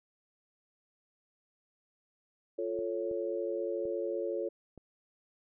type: chord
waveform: sine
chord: F augmented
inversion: none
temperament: equal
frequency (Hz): 349.2 / 440 / 554.4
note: F4 / A4 / C#5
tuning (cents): 0 / 0 / 0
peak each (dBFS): -36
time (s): 2.58-4.49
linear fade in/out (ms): 10
type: clicks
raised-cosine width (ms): 2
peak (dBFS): -36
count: 4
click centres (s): 2.79 / 3.113 / 3.854 / 4.777
effects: none